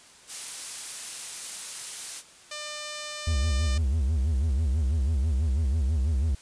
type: noise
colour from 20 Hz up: blue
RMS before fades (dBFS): -33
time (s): 0.27-2.23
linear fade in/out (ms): 50
type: tone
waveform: 5% pulse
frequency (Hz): 599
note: D5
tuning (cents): +34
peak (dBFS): -23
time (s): 2.51-3.78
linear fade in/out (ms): 5
type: tone with vibrato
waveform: triangle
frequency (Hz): 72.2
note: D2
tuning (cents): -29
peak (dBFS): -20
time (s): 3.27-6.35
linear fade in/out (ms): 5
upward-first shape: sine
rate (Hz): 6.1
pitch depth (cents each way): 230
effects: white hiss -52 dBFS RMS until 6.41 s + resampled to 22050 Hz